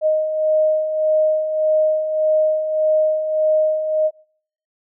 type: beating tone pair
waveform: sine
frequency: 620 / 621.7 Hz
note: D#5 / D#5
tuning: -6 / -2 cents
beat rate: 1.7 Hz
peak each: -23 / -15 dBFS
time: 0.01-4.11 s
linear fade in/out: 50 ms
effects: noise-tail reverb RT60 0.6 s tail -26 dB re dry